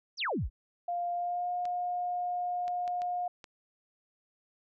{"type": "exponential sweep", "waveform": "sine", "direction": "down", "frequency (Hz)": [6340, 32.7], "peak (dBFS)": -29, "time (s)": [0.17, 0.5], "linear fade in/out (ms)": 50}
{"type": "tone with pitch glide", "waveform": "sine", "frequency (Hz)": [700, 713.9], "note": ["F5", "F5"], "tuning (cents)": [4, 38], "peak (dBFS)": -30, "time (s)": [0.88, 3.28], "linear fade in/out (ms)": 5, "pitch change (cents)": 34, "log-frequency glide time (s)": [1.13, 1.5]}
{"type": "clicks", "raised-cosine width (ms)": 0.2, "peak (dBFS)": -29, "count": 5, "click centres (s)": [1.654, 2.68, 2.878, 3.019, 3.442]}
{"effects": []}